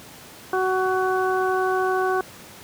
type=harmonic tone; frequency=373.9 Hz; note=F#4; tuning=18 cents sharp; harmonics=1 / 2 / 3 / 4; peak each=-22 / -25 / -27 / -28 dBFS; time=0.53-2.21 s; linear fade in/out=2 ms; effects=pink hiss -43 dBFS RMS until 2.63 s + high-pass 100 Hz 12 dB/octave